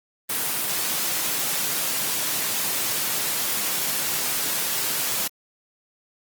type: high-pass noise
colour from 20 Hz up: white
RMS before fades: -25 dBFS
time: 0.29-5.28 s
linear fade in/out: 10 ms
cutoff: 110 Hz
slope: 96 dB/octave
effects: Opus 24 kbps